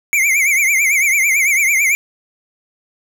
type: tone with vibrato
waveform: square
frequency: 2217 Hz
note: C#7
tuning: in tune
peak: -12 dBFS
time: 0.13-1.95 s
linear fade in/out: 0 ms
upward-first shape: triangle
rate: 9 Hz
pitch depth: 150 cents each way
effects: none